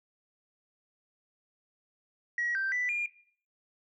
sine tone with pitch steps, 1911 / 1565 / 1981 / 2411 Hz, A#6 / G6 / B6 / D7, +43 / -3 / +5 / +45 cents, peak -27 dBFS, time 2.38-3.06 s, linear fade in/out 2 ms, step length 170 ms, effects noise-tail reverb RT60 0.5 s tail -17 dB re dry + tanh soft clip ceiling -24 dBFS

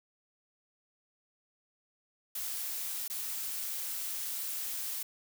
blue noise with dropouts, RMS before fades -37 dBFS, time 2.35-5.03 s, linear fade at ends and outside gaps 5 ms, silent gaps 3.08-3.099 s, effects none

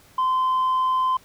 sine tone, 1032 Hz, C6, 24 cents flat, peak -16 dBFS, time 0.18-1.17 s, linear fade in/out 5 ms, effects tanh soft clip ceiling -17 dBFS + pink hiss -53 dBFS RMS until 1.24 s

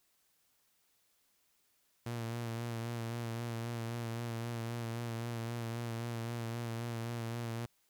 sawtooth tone with vibrato, 116.5 Hz, A#2, 1 cent flat, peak -33 dBFS, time 2.06-7.66 s, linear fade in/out 5 ms, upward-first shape sine, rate 3.8 Hz, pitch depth 35 cents each way, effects white hiss -74 dBFS RMS until 7.89 s

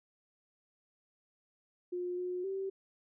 sine tone with pitch steps, 357 / 361.1 / 386.4 Hz, F4 / F#4 / G4, +38 / -42 / -25 cents, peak -34 dBFS, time 1.92-2.7 s, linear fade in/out 10 ms, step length 260 ms, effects none

